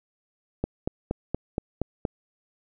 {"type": "click train", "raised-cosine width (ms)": 2, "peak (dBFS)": -12, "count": 7, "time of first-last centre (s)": [0.64, 2.052], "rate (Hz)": 4.25, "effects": []}